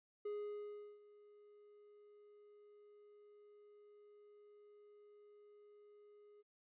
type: tone with ADSR envelope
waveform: triangle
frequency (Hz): 415.2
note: G#4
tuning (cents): 0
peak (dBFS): -38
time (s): 0.25-6.43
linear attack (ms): 7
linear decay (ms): 730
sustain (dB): -21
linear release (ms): 29
effects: resampled to 8000 Hz